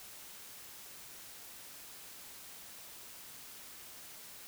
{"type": "silence", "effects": ["white hiss -51 dBFS RMS until 4.47 s"]}